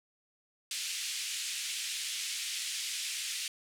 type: band-pass noise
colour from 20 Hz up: pink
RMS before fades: -37 dBFS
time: 0.71-3.48 s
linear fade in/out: 2 ms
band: 2400 to 10000 Hz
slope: 24 dB/octave
effects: none